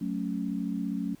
sine chord, F# minor, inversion none, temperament equal, 185 / 220 / 277.2 Hz, F#3 / A3 / C#4, 0 / 0 / 0 cents, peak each -33 dBFS, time 0.01-1.15 s, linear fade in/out 5 ms, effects pink hiss -59 dBFS RMS until 1.2 s

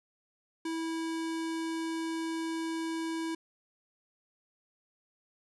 square tone, 326.4 Hz, E4, 17 cents flat, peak -33 dBFS, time 0.65-3.35 s, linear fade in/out 5 ms, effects resampled to 24000 Hz

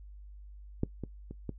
clicks, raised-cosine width 3 ms, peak -15 / -23 / -29 / -22 dBFS, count 4, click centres 0.834 / 1.037 / 1.31 / 1.493 s, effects noise-tail reverb RT60 0.1 s tail -20 dB re dry + added 50 Hz sine -46 dBFS peak until 1.58 s

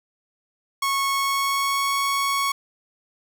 sawtooth tone with pitch glide, 1100 to 1109.6 Hz, C#6 to C#6, -14 to +1 cents, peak -17 dBFS, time 0.82-2.52 s, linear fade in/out 5 ms, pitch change +15 cents, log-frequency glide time 1.09-1.95 s, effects none

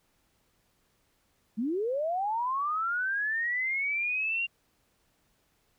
sine linear sweep, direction up, 202 to 2794 Hz, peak -27 dBFS, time 1.57-4.47 s, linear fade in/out 20 ms, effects pink hiss -71 dBFS RMS until 5.78 s

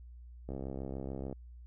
click train, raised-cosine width 2 ms, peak -27 dBFS, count 57, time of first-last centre 0.49-1.327 s, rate 66.9 Hz, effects added 60 Hz sine -48 dBFS peak until 1.66 s

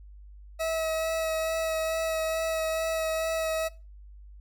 40% pulse tone with vibrato, 644 Hz, E5, 41 cents flat, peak -26 dBFS, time 0.59-3.69 s, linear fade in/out 20 ms, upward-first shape sine, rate 2.3 Hz, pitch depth 13 cents each way, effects noise-tail reverb RT60 0.3 s tail -21 dB re dry + added 50 Hz sine -45 dBFS peak until 4.4 s

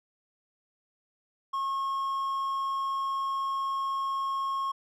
triangle tone, 1086 Hz, C#6, 36 cents flat, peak -26 dBFS, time 1.53-4.72 s, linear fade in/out 10 ms, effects none

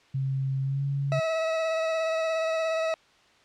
sine tone with pitch glide, 134.5 to 139.48 Hz, C3 to C#3, +48 to +11 cents, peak -25 dBFS, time 0.14-1.2 s, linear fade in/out 10 ms, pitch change +63 cents, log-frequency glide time 0.62-0.83 s
40% pulse tone with vibrato, 646 Hz, E5, 35 cents flat, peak -24 dBFS, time 1.12-2.94 s, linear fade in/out 0 ms, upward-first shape sine, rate 17 Hz, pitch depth 18 cents each way
effects white hiss -59 dBFS RMS until 3.44 s + low-pass 4000 Hz 12 dB/octave

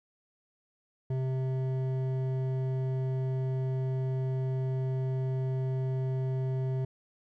sine tone with hard clipping, 130.81 Hz, C3, in tune, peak -30 dBFS, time 1.1-6.85 s, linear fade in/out 5 ms, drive 10 dB, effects none

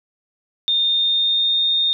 sine tone with pitch glide, 3639 to 3666 Hz, A#7 to A#7, -42 to -30 cents, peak -15 dBFS, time 0.68-1.93 s, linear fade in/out 0 ms, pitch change +12 cents, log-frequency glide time 0.81-1.66 s, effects none

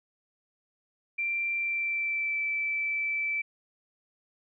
sine tone with pitch glide, 2360 to 2321 Hz, D7 to D7, +8 to -21 cents, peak -27 dBFS, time 1.18-3.42 s, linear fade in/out 10 ms, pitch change -29 cents, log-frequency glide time 1.55-2.4 s, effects none

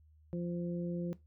harmonic tone, 173.5 Hz, F3, 11 cents flat, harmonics 1 / 2 / 3, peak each -35 / -41 / -45 dBFS, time 0.33-1.13 s, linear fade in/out 0 ms, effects noise-tail reverb RT60 0.2 s tail -17 dB re dry + added 77 Hz sine -60 dBFS peak until 1.26 s

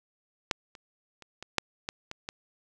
clicks, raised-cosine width 0.2 ms, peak -8 / -30 / -30 / -23 / -6 / -15 / -20 / -18 dBFS, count 8, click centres 0.512 / 0.752 / 1.223 / 1.426 / 1.583 / 1.889 / 2.114 / 2.289 s, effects none

